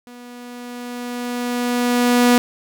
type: tone with level ramp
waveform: sawtooth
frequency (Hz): 243.8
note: B3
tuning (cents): -22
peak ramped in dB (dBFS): -34 to -6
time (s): 0.07-2.38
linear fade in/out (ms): 0
effects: none